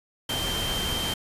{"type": "tone in noise", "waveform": "sine", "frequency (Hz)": 3136, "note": "G7", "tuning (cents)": 0, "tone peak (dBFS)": -29, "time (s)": [0.29, 1.14], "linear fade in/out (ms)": 5, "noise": "pink", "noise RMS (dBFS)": -30, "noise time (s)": [0.29, 1.14], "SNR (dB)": -2, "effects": ["resampled to 32000 Hz"]}